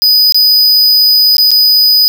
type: tone with dropouts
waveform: square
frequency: 4978 Hz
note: D#8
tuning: in tune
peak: -5 dBFS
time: 0.02-2.08 s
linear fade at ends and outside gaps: 0 ms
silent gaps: 0.323-0.345 / 1.368-1.382 / 1.507-1.515 s
effects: none